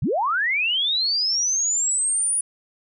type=linear sweep; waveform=sine; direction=up; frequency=83.8 to 9810 Hz; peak=-19 dBFS; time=0.02-2.41 s; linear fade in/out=5 ms; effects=none